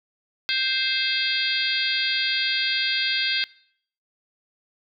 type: harmonic tone with a mistuned harmonic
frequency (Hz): 523.3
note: C5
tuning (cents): 0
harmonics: 3 / 4 / 5 / 6 / 7 / 8 / 9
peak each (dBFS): -29 / -29 / -29 / -29 / -29 / -29 / -29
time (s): 0.49-3.44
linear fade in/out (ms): 0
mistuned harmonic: 6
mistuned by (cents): +69
effects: noise-tail reverb RT60 0.6 s tail -22 dB re dry